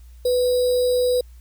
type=tone with sample-and-hold; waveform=sine; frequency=497.1 Hz; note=B4; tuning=11 cents sharp; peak=-16 dBFS; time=0.25-1.21 s; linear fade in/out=5 ms; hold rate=4410 Hz; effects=added 60 Hz sine -41 dBFS peak until 1.4 s + white hiss -60 dBFS RMS until 1.4 s